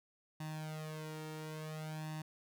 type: tone with flanger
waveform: sawtooth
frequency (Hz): 155.56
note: D#3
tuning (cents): 0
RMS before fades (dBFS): -44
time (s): 0.4-2.22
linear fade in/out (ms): 5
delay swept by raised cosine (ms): 1.1 to 2.2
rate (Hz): 0.57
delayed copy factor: +0.85
effects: none